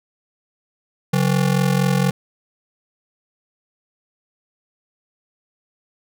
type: ring-modulated tone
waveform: square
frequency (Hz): 161.1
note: E3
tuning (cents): -39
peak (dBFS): -13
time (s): 1.13-2.11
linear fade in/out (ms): 5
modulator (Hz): 22.1
effects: none